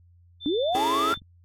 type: tone with tremolo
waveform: sine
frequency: 3545 Hz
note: A7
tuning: 12 cents sharp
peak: -32 dBFS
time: 0.4-1.2 s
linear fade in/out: 50 ms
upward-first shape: sine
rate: 15 Hz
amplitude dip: 25%
type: linear sweep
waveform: sine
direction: up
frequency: 268.8 to 1396.9 Hz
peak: -22 dBFS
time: 0.46-1.14 s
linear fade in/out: 0 ms
type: chord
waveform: sawtooth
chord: A major seventh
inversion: first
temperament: just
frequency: 275 / 330 / 412.5 / 440 Hz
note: C#4 / E4 / G#4 / A4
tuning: -14 / +2 / -12 / 0 cents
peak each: -29 / -27 / -27 / -32 dBFS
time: 0.75-1.13 s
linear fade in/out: 0 ms
type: clicks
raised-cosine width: 5 ms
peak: -31 / -38 dBFS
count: 2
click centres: 1.174 / 1.219 s
effects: added 87 Hz sine -53 dBFS peak until 1.44 s + AAC 48 kbps